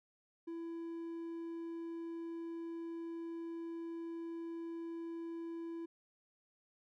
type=tone; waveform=triangle; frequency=333.5 Hz; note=E4; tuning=20 cents sharp; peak=-39 dBFS; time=0.47-5.86 s; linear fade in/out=10 ms; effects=none